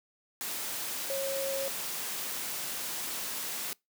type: tone in noise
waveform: sine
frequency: 545 Hz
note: C#5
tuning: 29 cents flat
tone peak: -31 dBFS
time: 1.1-1.68 s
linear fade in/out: 0 ms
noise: white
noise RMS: -36 dBFS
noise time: 0.41-3.73 s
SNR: +2 dB
effects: noise-tail reverb RT60 0.2 s tail -25 dB re dry + high-pass 150 Hz 12 dB/octave